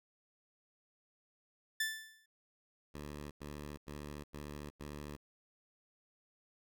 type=tone with exponential decay; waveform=sawtooth; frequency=1760 Hz; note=A6; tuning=in tune; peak=-27 dBFS; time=1.8-2.26 s; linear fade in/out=5 ms; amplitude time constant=99 ms
type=tone bursts; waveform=10% pulse; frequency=73.5 Hz; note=D2; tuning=2 cents sharp; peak=-36 dBFS; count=5; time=2.94-5.166 s; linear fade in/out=10 ms; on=370 ms; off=94 ms
effects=none